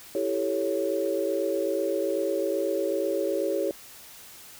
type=chord; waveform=sine; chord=A dominant seventh; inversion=second; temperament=equal; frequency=329.6 / 392 / 440 / 554.4 Hz; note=E4 / G4 / A4 / C#5; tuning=0 / 0 / 0 / 0 cents; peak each=-31 / -29 / -32 / -28 dBFS; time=0.15-3.71 s; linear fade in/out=2 ms; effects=white hiss -47 dBFS RMS until 4.59 s